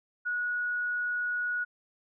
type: tone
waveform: sine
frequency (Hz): 1459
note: F#6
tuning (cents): -25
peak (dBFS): -28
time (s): 0.25-1.65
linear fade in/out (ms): 20
effects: none